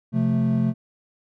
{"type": "chord", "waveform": "triangle", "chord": "F major", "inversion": "second", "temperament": "equal", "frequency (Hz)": [130.81, 174.61, 220], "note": ["C3", "F3", "A3"], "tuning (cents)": [0, 0, 0], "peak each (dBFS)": [-21, -24, -19], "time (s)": [0.12, 0.74], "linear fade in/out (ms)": 50, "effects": []}